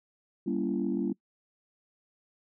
sine chord, G diminished seventh, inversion none, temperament just, 196 / 235.2 / 282.2 / 338.7 Hz, G3 / Bb3 / Db4 / Fb4, 0 / +16 / +31 / +47 cents, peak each -32 dBFS, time 0.46-1.13 s, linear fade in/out 10 ms, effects noise-tail reverb RT60 0.1 s tail -24 dB re dry + tanh soft clip ceiling -19 dBFS

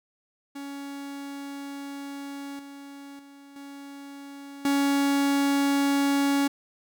45% pulse tone with level steps, 280 Hz, C#4, 18 cents sharp, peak -35 / -41 / -47 / -40 / -21 dBFS, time 0.55-6.48 s, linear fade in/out 10 ms, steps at 2.59 / 3.19 / 3.56 / 4.65 s, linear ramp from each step 2 ms, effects none

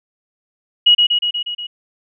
sine tone with echo, 2903 Hz, F#7, 34 cents flat, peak -6 dBFS, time 0.86-0.95 s, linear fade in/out 10 ms, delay 120 ms, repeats 6, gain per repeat -3 dB, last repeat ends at 1.67 s, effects none

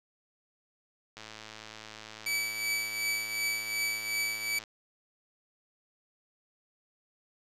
click train, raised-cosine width 0.2 ms, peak -27 dBFS, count 379, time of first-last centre 1.17-4.638 s, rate 109 Hz
sawtooth tone with tremolo, 2294 Hz, D7, 41 cents flat, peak -24 dBFS, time 2.26-4.59 s, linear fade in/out 5 ms, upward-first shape triangle, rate 2.7 Hz, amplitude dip 65%
effects resampled to 32000 Hz

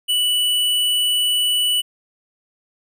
triangle tone with hard clipping, 2960 Hz, F#7, in tune, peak -17 dBFS, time 0.08-1.82 s, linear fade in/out 20 ms, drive 17 dB, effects none

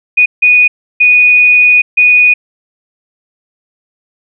sine tone bursts at uneven times, 2472 Hz, D#7, 12 cents flat, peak -3 dBFS, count 4, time 0.17-0.26 / 0.42-0.68 / 1-1.82 / 1.97-2.34 s, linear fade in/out 10 ms, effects none

